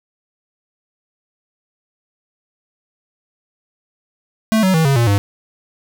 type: tone with pitch steps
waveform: square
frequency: 220 / 188.23 / 161.05 / 137.79 / 117.9 / 100.87 Hz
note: A3 / F#3 / E3 / C#3 / A#2 / G2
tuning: 0 / +30 / -40 / -10 / +20 / +50 cents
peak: -12 dBFS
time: 4.52-5.18 s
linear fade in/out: 0 ms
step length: 110 ms
effects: none